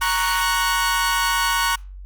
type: chord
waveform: sawtooth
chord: F# major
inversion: first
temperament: equal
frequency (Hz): 932.3 / 1108.7 / 1480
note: A#5 / C#6 / F#6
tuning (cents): 0 / 0 / 0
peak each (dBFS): -19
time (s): 0.01-1.76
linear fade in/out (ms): 10
effects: added 47 Hz sine -34 dBFS peak until 2.05 s + Opus 32 kbps